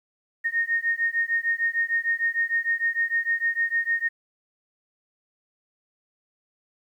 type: beating tone pair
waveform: sine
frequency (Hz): 1845 / 1851.6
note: A#6 / A#6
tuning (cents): -18 / -12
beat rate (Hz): 6.6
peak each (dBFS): -25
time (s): 0.44-4.09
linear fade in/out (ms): 20
effects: 10-bit